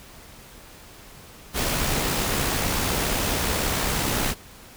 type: noise with amplitude modulation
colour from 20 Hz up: pink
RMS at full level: -23 dBFS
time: 1.53-4.35 s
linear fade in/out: 50 ms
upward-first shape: sine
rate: 67.1 Hz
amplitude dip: 30%
effects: pink hiss -46 dBFS RMS until 4.76 s